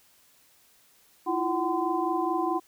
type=tone cluster; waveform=sine; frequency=324 / 348.6 / 752 / 1025 Hz; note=E4 / F4 / F#5 / C6; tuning=-30 / -3 / +28 / -36 cents; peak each=-30 dBFS; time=1.26-2.6 s; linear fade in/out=20 ms; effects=white hiss -61 dBFS RMS until 2.67 s